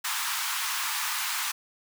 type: high-pass noise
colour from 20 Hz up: pink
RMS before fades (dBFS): -30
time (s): 0.04-1.52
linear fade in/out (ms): 10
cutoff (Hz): 910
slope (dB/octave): 48
effects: none